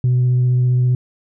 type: tone with vibrato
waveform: sine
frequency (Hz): 125.1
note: B2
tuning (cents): +23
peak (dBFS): -10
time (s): 0.04-0.95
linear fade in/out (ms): 2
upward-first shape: triangle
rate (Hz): 15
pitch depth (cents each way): 12
effects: tanh soft clip ceiling -10 dBFS